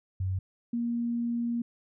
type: tone pair in turn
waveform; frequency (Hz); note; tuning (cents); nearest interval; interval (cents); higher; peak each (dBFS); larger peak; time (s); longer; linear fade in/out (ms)
sine; 94 / 236; F#2 / A#3; +28 / +22; octave + major third; 1594; second; -27 / -27; neither; 0.2-0.39 / 0.73-1.62; second; 5
effects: none